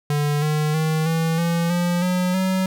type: tone with pitch steps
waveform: square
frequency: 146.83 / 152.1 / 157.55 / 163.2 / 169.05 / 175.12 / 181.4 / 187.9 Hz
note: D3 / D#3 / D#3 / E3 / E3 / F3 / F#3 / F#3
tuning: 0 / -39 / +22 / -17 / +44 / +5 / -34 / +27 cents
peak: -19 dBFS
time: 0.1-2.66 s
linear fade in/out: 2 ms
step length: 320 ms
effects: none